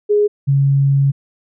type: tone pair in turn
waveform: sine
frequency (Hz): 415.3 / 138.59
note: G#4 / C#3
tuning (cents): 0 / 0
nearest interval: octave + perfect fifth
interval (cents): 1900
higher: first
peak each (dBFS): -10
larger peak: neither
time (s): 0.09-0.28 / 0.47-1.12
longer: second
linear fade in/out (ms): 20
effects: none